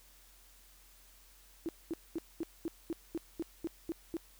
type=tone bursts; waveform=sine; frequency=329.6 Hz; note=E4; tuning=in tune; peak=-33 dBFS; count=11; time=1.66-4.168 s; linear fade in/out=0 ms; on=28 ms; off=220 ms; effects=added 44 Hz sine -62 dBFS peak until 4.39 s + white hiss -62 dBFS RMS until 4.39 s